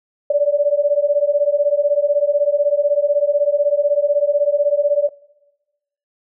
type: beating tone pair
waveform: sine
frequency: 572 / 588 Hz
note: D5 / D5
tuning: -46 / +2 cents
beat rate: 16 Hz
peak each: -16 dBFS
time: 0.3-5.09 s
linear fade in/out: 5 ms
effects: noise-tail reverb RT60 1.0 s tail -21 dB re dry